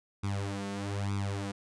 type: tone with flanger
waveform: sawtooth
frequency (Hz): 99.9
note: G2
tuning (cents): +33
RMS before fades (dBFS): -34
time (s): 0.23-1.52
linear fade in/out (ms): 10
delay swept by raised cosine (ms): 0.82 to 4.52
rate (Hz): 1.1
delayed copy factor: +0.95
effects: resampled to 22050 Hz